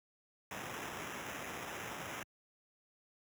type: noise with sample-and-hold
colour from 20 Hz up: violet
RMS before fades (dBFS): -44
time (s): 0.51-2.23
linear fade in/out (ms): 2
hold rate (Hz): 4410
effects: high-pass 80 Hz 12 dB/octave